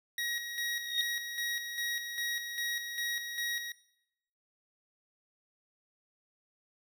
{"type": "tone with tremolo", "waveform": "25% pulse", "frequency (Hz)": 1897, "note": "A#6", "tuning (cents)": 30, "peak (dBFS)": -29, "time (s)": [0.18, 3.72], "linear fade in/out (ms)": 2, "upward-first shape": "square", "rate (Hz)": 2.5, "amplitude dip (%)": 50}
{"type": "tone with exponential growth", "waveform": "sine", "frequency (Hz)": 3729, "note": "A#7", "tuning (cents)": 0, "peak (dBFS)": -24, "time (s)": [0.73, 1.01], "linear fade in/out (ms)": 1, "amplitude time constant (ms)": 59}
{"effects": ["noise-tail reverb RT60 0.8 s tail -18 dB re dry"]}